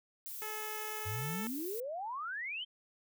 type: noise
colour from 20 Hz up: violet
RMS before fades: -44 dBFS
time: 0.26-1.8 s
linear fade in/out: 0 ms
type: tone with pitch glide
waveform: 10% pulse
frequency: 430 to 440.3 Hz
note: A4 to A4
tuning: -40 to +1 cents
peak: -32 dBFS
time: 0.42-1.47 s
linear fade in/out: 0 ms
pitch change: +41 cents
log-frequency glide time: 1.04-1.33 s
type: exponential sweep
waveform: sine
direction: up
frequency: 91.3 to 3200 Hz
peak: -37 dBFS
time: 1.05-2.65 s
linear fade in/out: 20 ms
effects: none